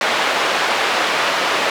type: band-pass noise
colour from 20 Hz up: pink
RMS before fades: -18 dBFS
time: 0.01-1.7 s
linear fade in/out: 2 ms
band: 600 to 3400 Hz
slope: 12 dB/octave
effects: none